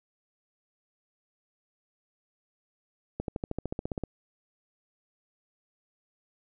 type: accelerating click train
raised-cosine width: 2 ms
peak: -18 dBFS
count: 13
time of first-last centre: 3.2-4.037 s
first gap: 82 ms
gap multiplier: 0.97
effects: none